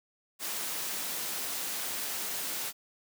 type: high-pass noise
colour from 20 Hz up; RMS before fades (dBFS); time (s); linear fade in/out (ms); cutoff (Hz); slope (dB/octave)
white; -35; 0.39-2.73; 50; 180; 12
effects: none